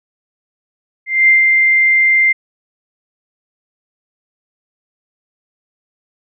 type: tone with ADSR envelope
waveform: sine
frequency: 2093 Hz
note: C7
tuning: in tune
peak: -5 dBFS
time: 1.06-2.33 s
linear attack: 220 ms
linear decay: 140 ms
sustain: -3 dB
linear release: 14 ms
effects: none